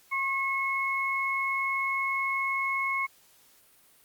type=tone pair together; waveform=sine; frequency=1081 / 2182 Hz; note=C#6 / C#7; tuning=-44 / -28 cents; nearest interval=octave; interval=1216 cents; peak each=-30 / -28 dBFS; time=0.11-3.07 s; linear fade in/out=20 ms; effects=white hiss -60 dBFS RMS until 4.04 s + Opus 48 kbps